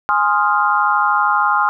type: chord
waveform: sine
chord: F minor seventh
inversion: first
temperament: equal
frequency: 830.6 / 1046.5 / 1244.5 / 1396.9 Hz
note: Ab5 / C6 / Eb6 / F6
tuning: 0 / 0 / 0 / 0 cents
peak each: -18 dBFS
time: 0.09-1.69 s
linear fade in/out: 0 ms
effects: none